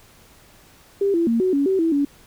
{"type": "tone with pitch steps", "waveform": "sine", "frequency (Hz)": [397.5, 336.6, 230.5, 371.7, 280.9, 382.4, 328.1, 284.2], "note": ["G4", "E4", "A#3", "F#4", "C#4", "G4", "E4", "C#4"], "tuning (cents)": [24, 36, -19, 8, 23, -43, -8, 43], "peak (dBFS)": -16, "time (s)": [1.01, 2.05], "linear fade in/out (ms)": 5, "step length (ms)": 130, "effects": ["pink hiss -51 dBFS RMS until 2.26 s"]}